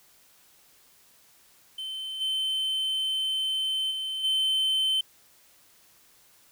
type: tone with level steps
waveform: triangle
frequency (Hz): 3080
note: G7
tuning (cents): -31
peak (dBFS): -31 / -24 / -28 / -21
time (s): 1.78-5.01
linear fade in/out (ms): 5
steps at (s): 2.2 / 3.9 / 4.23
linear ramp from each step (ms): 20
effects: white hiss -59 dBFS RMS until 6.51 s